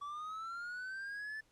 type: linear sweep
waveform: triangle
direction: up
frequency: 1139 to 1760 Hz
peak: -39 dBFS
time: 0.01-1.41 s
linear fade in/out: 10 ms
effects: pink hiss -72 dBFS RMS until 1.51 s + low-pass 10000 Hz 12 dB/octave

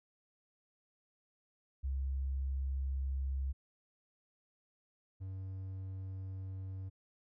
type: tone pair in turn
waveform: sine / triangle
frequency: 67.2 / 95.04 Hz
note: C2 / F#2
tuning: +47 / +47 cents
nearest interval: tritone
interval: 600 cents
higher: second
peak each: -33 / -38 dBFS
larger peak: first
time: 1.83-3.53 / 5.2-6.9 s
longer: neither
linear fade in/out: 20 ms
effects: none

